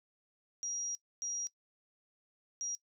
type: tone bursts at uneven times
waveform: sine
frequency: 5720 Hz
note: F8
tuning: 41 cents sharp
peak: -35 dBFS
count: 3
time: 0.63-0.95 / 1.22-1.47 / 2.61-2.75 s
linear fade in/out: 0 ms
effects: noise-tail reverb RT60 0.1 s tail -21 dB re dry